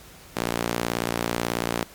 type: tone with high-pass filter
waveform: sawtooth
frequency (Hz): 58.27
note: A#1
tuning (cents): 0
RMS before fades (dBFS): -27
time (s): 0.36-1.84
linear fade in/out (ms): 10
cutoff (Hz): 240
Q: 0.6
effects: pink hiss -47 dBFS RMS until 1.94 s + MP3 96 kbps